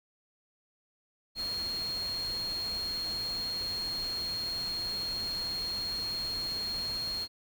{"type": "tone in noise", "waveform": "sine", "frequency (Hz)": 4258, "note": "C8", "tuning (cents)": 30, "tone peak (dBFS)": -32, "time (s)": [1.35, 7.28], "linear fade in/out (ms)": 50, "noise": "pink", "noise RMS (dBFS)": -44, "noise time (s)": [1.35, 7.28], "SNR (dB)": 9, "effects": []}